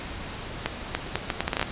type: accelerating click train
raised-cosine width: 0.3 ms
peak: -8 dBFS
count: 11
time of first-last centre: 0.66-1.627 s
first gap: 290 ms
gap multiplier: 0.71
effects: pink hiss -36 dBFS RMS until 1.71 s + resampled to 8000 Hz